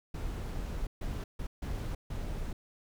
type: noise bursts at uneven times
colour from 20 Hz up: brown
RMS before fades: -36 dBFS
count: 5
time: 0.14-0.87 / 1.01-1.24 / 1.39-1.47 / 1.62-1.95 / 2.1-2.53 s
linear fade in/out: 5 ms
effects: none